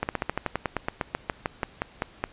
slowing click train, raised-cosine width 0.5 ms, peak -10 dBFS, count 19, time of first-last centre 0.03-2.24 s, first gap 59 ms, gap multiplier 1.08, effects pink hiss -52 dBFS RMS until 2.32 s + resampled to 8000 Hz

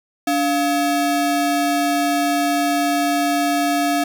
square ring-modulated tone, 493.9 Hz, B4, in tune, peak -14 dBFS, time 0.27-4.04 s, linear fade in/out 5 ms, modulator 205 Hz, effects none

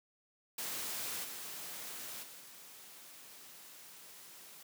white noise with level steps, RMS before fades -40 / -45 / -52 / -54 dBFS, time 0.58-4.63 s, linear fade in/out 5 ms, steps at 1.23 / 2.22 / 2.39 s, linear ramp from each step 20 ms, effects high-pass 150 Hz 12 dB/octave

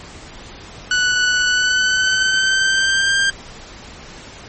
sawtooth tone with pitch glide, 1482 to 1588.4 Hz, F#6 to G6, +2 to +22 cents, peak -10 dBFS, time 0.91-3.3 s, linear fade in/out 2 ms, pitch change +120 cents, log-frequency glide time 1.48-3.15 s, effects pink hiss -37 dBFS RMS until 4.48 s + MP3 32 kbps

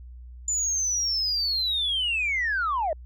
sine linear sweep, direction down, 7100 to 587.3 Hz, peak -22 dBFS, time 0.48-2.93 s, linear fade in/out 2 ms, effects tanh soft clip ceiling -19 dBFS + added 61 Hz sine -40 dBFS peak until 3.05 s

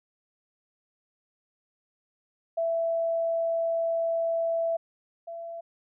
sine tone pair in turn, 664 / 672.1 Hz, E5 / E5, +12 / +33 cents, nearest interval unison, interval 21 cents, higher second, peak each -24 / -35 dBFS, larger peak first, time 2.57-4.77 / 5.27-5.61 s, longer first, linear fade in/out 10 ms, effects none

